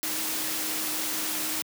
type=tone in noise; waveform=sine; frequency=311.1 Hz; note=D#4; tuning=in tune; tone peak=-40 dBFS; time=0.03-1.62 s; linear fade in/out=0 ms; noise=white; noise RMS=-30 dBFS; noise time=0.03-1.62 s; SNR=-13 dB; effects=high-pass 150 Hz 12 dB/octave